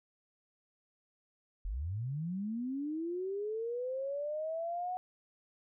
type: linear sweep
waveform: sine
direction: up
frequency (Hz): 38.89 to 740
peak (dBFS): -34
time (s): 1.65-4.97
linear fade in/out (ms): 0
effects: none